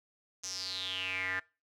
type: tone with band-pass filter sweep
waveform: square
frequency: 93.5 Hz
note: F#2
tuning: 19 cents sharp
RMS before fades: -37 dBFS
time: 0.43-1.4 s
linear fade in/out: 10 ms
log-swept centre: 6200 to 1700 Hz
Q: 7.6
effects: noise-tail reverb RT60 0.3 s tail -22 dB re dry